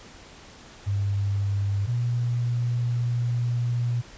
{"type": "tone pair in turn", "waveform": "sine", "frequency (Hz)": [100, 120.27], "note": ["G2", "B2"], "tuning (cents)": [35, -45], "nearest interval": "minor third", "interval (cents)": 320, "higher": "second", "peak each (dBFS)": -22, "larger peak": "neither", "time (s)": [[0.86, 1.87], [1.87, 4.02]], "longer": "second", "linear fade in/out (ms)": 20, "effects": ["pink hiss -47 dBFS RMS until 4.17 s", "resampled to 16000 Hz"]}